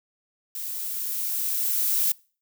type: noise with level ramp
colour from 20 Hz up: violet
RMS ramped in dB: -33 to -22 dBFS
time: 0.55-2.12 s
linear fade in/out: 2 ms
effects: noise-tail reverb RT60 0.4 s tail -25 dB re dry